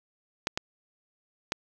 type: clicks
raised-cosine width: 0.2 ms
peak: -9 / -11 / -10 dBFS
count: 3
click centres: 0.471 / 0.575 / 1.521 s
effects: none